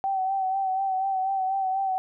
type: tone with vibrato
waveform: sine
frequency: 767 Hz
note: G5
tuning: 38 cents flat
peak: -23 dBFS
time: 0.04-1.98 s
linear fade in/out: 0 ms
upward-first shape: sine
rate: 4.1 Hz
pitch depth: 37 cents each way
effects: none